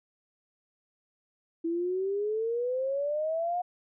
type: exponential sweep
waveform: sine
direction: up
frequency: 327.4 to 724 Hz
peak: -27 dBFS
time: 1.64-3.62 s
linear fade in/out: 10 ms
effects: none